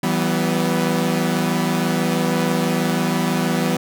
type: chord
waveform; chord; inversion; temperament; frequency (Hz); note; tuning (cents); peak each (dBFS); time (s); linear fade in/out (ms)
sawtooth; E minor; none; equal with one note detuned; 164.81 / 190.97 / 246.9; E3 / G3 / B3; 0 / -45 / 0; -18; 0.03-3.77; 5
effects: none